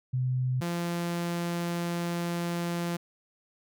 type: tone pair in turn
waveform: sine / sawtooth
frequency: 127.6 / 172.07 Hz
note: C3 / F3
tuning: -43 / -25 cents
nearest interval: perfect fourth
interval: 518 cents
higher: second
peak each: -25 dBFS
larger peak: neither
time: 0.13-0.61 / 0.61-2.97 s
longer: second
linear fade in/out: 10 ms
effects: none